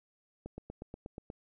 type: click train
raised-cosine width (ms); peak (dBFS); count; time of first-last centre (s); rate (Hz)
2; -29; 8; 0.46-1.301; 8.32
effects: none